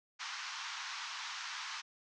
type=band-pass noise; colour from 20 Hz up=pink; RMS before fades=-43 dBFS; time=0.19-1.82 s; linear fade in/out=20 ms; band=920 to 6400 Hz; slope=48 dB/octave; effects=none